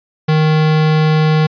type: tone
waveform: square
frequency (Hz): 155.56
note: D#3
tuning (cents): 0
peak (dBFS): -10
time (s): 0.28-1.47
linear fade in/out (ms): 10
effects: resampled to 11025 Hz